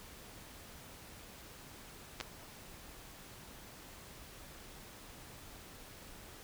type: clicks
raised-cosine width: 0.2 ms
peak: -21 dBFS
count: 2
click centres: 2.202 / 2.21 s
effects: pink hiss -53 dBFS RMS until 6.43 s